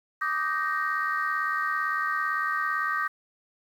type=chord; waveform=sine; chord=Eb major seventh; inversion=third; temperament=just; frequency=1166.7 / 1244.5 / 1555.6 / 1866.8 Hz; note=D6 / Eb6 / G6 / Bb6; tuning=-12 / 0 / -14 / +2 cents; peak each=-30 dBFS; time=0.21-3.08 s; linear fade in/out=10 ms; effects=tanh soft clip ceiling -16 dBFS + 9-bit